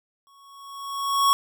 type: tone with exponential growth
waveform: square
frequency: 1108.7 Hz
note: C#6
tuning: in tune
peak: -15 dBFS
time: 0.27-1.33 s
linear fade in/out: 0 ms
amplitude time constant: 230 ms
effects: none